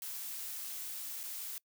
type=noise with dropouts; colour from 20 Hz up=blue; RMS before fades=-42 dBFS; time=0.02-1.58 s; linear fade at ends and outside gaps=1 ms; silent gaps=1.232-1.236 s; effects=noise-tail reverb RT60 0.1 s tail -24 dB re dry